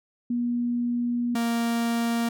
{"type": "tone pair in turn", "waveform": ["sine", "45% pulse"], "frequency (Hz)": [240.5, 233], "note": ["B3", "A#3"], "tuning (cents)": [-46, -1], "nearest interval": "minor second", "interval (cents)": 55, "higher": "first", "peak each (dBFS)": -23, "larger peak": "neither", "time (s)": [[0.3, 1.35], [1.35, 2.29]], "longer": "first", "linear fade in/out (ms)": 5, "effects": []}